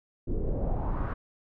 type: noise with low-pass filter sweep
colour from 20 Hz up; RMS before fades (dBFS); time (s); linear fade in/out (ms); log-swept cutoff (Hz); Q
brown; -29; 0.27-1.14; 10; 340 to 1500; 2.6
effects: none